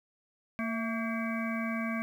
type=harmonic tone with a mistuned harmonic; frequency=228 Hz; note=A#3; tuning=38 cents flat; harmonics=1 / 3 / 5 / 7 / 9 / 10; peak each=-32 / -40 / -40 / -41 / -44 / -40 dBFS; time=0.59-2.02 s; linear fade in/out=0 ms; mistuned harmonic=3; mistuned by=-61 cents; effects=10-bit